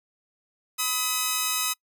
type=tone pair together; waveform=5% pulse; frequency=1000 / 1270.2 Hz; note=B5 / D#6; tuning=+21 / +35 cents; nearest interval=major third; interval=414 cents; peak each=-19 / -13 dBFS; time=0.78-1.74 s; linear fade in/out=20 ms; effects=noise-tail reverb RT60 0.1 s tail -26 dB re dry